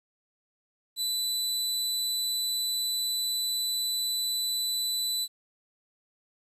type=tone; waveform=sawtooth; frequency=3988 Hz; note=B7; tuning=16 cents sharp; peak=-24 dBFS; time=0.96-5.28 s; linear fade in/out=50 ms; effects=resampled to 32000 Hz + 10-bit